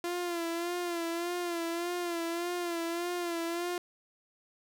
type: tone with vibrato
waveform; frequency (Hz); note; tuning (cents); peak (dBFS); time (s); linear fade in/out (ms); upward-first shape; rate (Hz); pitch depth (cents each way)
sawtooth; 343.7; F4; -28; -28; 0.04-3.78; 2; sine; 1.7; 52
effects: none